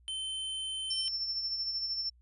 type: tone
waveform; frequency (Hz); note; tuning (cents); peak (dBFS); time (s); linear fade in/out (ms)
square; 3082; G7; -30; -35; 0.08-1.08; 0
type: tone with tremolo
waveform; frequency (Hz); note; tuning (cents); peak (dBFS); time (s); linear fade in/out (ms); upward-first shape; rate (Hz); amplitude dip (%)
sine; 5380; E8; +34; -30; 0.9-2.1; 10; sine; 13; 45
effects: added 60 Hz sine -59 dBFS peak until 2.21 s + resampled to 24000 Hz